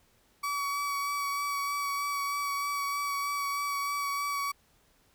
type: tone with vibrato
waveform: 35% pulse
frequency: 1137 Hz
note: C#6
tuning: 44 cents sharp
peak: -28 dBFS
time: 0.43-4.52 s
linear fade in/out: 10 ms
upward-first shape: sine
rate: 3.2 Hz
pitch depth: 13 cents each way
effects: pink hiss -66 dBFS RMS until 5.14 s